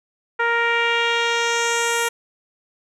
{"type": "tone with low-pass filter sweep", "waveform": "10% pulse", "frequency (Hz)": 467.3, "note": "A#4", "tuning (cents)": 4, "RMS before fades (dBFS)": -20, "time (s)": [0.39, 2.09], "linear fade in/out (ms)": 10, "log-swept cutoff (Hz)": [1600, 11000], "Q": 1.7, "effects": []}